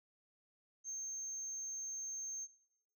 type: tone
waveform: sine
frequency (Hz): 6360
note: G8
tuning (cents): +24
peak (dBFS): -39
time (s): 0.84-2.48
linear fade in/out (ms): 50
effects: noise-tail reverb RT60 0.8 s tail -19 dB re dry + tanh soft clip ceiling -37 dBFS